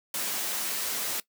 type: noise with comb filter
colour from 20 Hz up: white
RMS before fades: -31 dBFS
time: 0.14-1.2 s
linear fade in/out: 2 ms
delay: 9.1 ms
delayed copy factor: +0.5
effects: noise-tail reverb RT60 0.1 s tail -19 dB re dry + high-pass 200 Hz 12 dB/octave